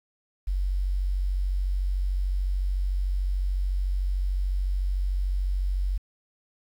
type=tone; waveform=sine; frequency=46.83 Hz; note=F#1; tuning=22 cents sharp; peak=-23 dBFS; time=0.47-5.98 s; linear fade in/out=10 ms; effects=9-bit